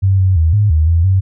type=tone with pitch steps; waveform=sine; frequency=96.5 / 94.1 / 80.5 / 104.1 / 78.1 / 83.5 / 95.2 Hz; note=G2 / F#2 / E2 / G#2 / D#2 / E2 / F#2; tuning=-27 / +30 / -41 / +5 / +7 / +23 / +50 cents; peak=-8 dBFS; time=0.02-1.21 s; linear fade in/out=20 ms; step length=170 ms; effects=none